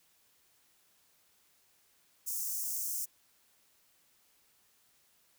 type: high-pass noise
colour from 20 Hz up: white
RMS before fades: -36 dBFS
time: 2.26-3.06 s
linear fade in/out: 20 ms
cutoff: 5700 Hz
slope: 48 dB/octave
effects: white hiss -69 dBFS RMS until 5.38 s